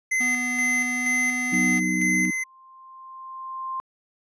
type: tone with tremolo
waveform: square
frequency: 2054 Hz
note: C7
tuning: 33 cents flat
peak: -21 dBFS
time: 0.11-2.44 s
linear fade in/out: 10 ms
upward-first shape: square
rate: 2.1 Hz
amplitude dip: 40%
type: tone with pitch glide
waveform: square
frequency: 246.9 to 248.6 Hz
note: B3 to B3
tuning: 0 to +12 cents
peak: -30 dBFS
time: 0.2-1.8 s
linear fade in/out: 10 ms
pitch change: +12 cents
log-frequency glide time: 0.81-1.24 s
type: chord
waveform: sine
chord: B major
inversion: second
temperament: equal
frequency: 185 / 246.9 / 311.1 Hz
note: F#3 / B3 / D#4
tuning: 0 / 0 / 0 cents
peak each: -26 / -29 / -28 dBFS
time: 1.52-2.31 s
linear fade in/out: 10 ms
type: tone with exponential growth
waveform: sine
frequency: 1050 Hz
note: C6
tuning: 6 cents sharp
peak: -26 dBFS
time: 1.63-3.8 s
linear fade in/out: 0 ms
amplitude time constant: 470 ms
effects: low-pass 10000 Hz 12 dB/octave